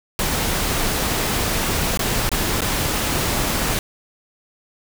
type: noise with dropouts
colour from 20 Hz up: pink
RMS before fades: -21 dBFS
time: 0.19-3.79 s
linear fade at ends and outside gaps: 1 ms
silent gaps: 1.974-1.992 / 2.292-2.316 / 2.607-2.618 s
effects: none